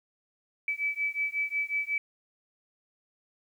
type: beating tone pair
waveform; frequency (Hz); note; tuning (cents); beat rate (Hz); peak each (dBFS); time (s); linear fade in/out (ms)
sine; 2298 / 2303.5; D7 / D7; -38 / -34; 5.5; -31; 0.68-1.98; 2
effects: 10-bit